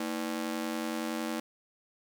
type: ring-modulated tone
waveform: sawtooth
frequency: 273.4 Hz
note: C#4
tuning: 24 cents flat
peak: -25 dBFS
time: 0-1.4 s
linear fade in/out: 5 ms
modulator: 45.4 Hz
effects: 10-bit